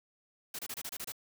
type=noise bursts; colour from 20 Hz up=white; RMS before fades=-40 dBFS; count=8; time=0.54-1.121 s; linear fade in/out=5 ms; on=49 ms; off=27 ms; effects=none